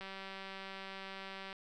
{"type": "click train", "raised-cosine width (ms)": 0.3, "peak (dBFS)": -30, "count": 294, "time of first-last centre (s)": [0.01, 1.528], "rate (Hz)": 193, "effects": []}